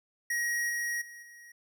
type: tone with level steps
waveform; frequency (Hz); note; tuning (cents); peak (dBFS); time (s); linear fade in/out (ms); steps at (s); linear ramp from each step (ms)
square; 1894; A#6; +27; -29 / -31 / -46 / -50; 0.3-1.52; 5; 0.69 / 1.01 / 1.22; 10
effects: none